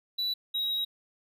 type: tone pair in turn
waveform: triangle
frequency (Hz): 3951 / 3823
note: B7 / A#7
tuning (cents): 0 / +43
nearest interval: minor second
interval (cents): 57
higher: first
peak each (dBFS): -26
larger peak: neither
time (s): 0.18-0.34 / 0.54-0.85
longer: second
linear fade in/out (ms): 10
effects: none